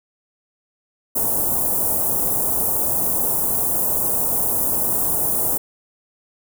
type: band-stop noise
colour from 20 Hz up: white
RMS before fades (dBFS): -20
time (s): 1.15-5.58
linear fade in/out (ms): 10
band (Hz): 900 to 9500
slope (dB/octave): 24
effects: none